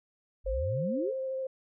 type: exponential sweep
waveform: sine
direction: up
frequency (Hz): 41.47 to 500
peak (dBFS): -30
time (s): 0.44-1.14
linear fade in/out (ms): 50
type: tone with vibrato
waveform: sine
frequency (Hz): 527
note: C5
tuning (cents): +12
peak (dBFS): -31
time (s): 0.46-1.47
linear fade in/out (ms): 5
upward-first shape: square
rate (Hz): 13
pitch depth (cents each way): 9
effects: none